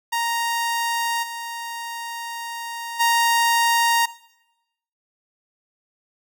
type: tone with level steps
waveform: sawtooth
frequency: 932.3 Hz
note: A#5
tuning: in tune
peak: -17 / -25 / -12 dBFS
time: 0.12-4.06 s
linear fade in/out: 10 ms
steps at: 1.22 / 2.99 s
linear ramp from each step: 20 ms
effects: noise-tail reverb RT60 0.9 s tail -19 dB re dry